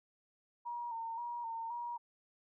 sine tone with vibrato, 932.3 Hz, A#5, in tune, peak -38 dBFS, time 0.65-1.98 s, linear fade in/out 20 ms, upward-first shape square, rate 1.9 Hz, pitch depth 39 cents each way, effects none

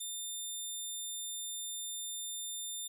10% pulse tone, 3600 Hz, A7, 39 cents sharp, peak -30 dBFS, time 0-2.88 s, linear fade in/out 10 ms, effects resampled to 32000 Hz

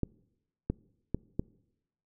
clicks, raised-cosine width 3 ms, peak -16 dBFS, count 4, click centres 0.033 / 0.7 / 1.146 / 1.395 s, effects noise-tail reverb RT60 0.9 s tail -24 dB re dry

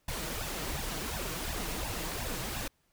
pink noise with flanger, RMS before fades -36 dBFS, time 0.08-2.68 s, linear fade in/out 5 ms, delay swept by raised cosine 1.1 to 6.5 ms, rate 2.8 Hz, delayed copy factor +0.95, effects pink hiss -73 dBFS RMS until 2.92 s

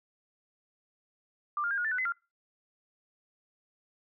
sine tone with pitch steps, 1186 / 1406 / 1611 / 1442 / 1767 / 1493 / 2035 / 1389 Hz, D6 / F6 / G6 / F#6 / A6 / F#6 / C7 / F6, +17 / +11 / +47 / -45 / +7 / +15 / -49 / -10 cents, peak -28 dBFS, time 1.57-2.122 s, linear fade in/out 2 ms, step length 69 ms, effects noise-tail reverb RT60 0.3 s tail -26 dB re dry

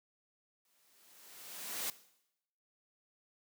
white noise with exponential growth, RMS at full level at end -36 dBFS, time 0.65-1.9 s, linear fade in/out 2 ms, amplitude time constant 270 ms, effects noise-tail reverb RT60 0.8 s tail -17 dB re dry + high-pass 200 Hz 12 dB/octave

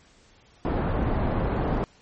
pink low-pass noise, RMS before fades -25 dBFS, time 0.65-1.84 s, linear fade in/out 0 ms, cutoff 940 Hz, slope 12 dB/octave, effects pink hiss -57 dBFS RMS until 2.01 s + MP3 32 kbps

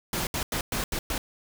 pink noise bursts at uneven times, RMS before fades -29 dBFS, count 6, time 0.13-0.27 / 0.34-0.43 / 0.52-0.61 / 0.72-0.84 / 0.92-0.99 / 1.1-1.18 s, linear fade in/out 2 ms, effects none

